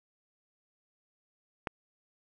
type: click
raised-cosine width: 0.5 ms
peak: -17 dBFS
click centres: 1.672 s
effects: none